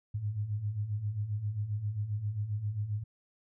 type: beating tone pair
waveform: sine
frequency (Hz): 99.6 / 107.1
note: G2 / A2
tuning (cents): +28 / -46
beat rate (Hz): 7.5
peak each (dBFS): -38 / -32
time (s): 0.14-3.04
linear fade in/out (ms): 10
effects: none